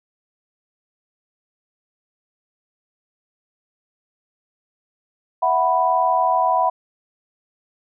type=chord; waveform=sine; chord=E suspended second; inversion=none; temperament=equal; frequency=659.3 / 740 / 987.8 Hz; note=E5 / F#5 / B5; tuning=0 / 0 / 0 cents; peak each=-22 / -19 / -18 dBFS; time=5.42-6.7 s; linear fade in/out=10 ms; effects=none